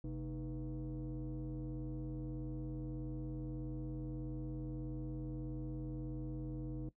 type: tone with frequency modulation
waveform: sine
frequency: 130.81 Hz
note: C3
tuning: in tune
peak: -38 dBFS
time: 0.04-6.89 s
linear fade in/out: 2 ms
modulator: 180 Hz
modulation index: 1.3
effects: noise-tail reverb RT60 0.1 s tail -18 dB re dry + tanh soft clip ceiling -36 dBFS